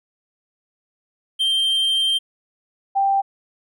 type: tone pair in turn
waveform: triangle / sine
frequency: 3154 / 786.8 Hz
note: G7 / G5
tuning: +10 / +6 cents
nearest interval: 2 octaves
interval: 2404 cents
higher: first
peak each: -15 dBFS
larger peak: neither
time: 1.39-2.19 / 2.95-3.22 s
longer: first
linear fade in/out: 20 ms
effects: none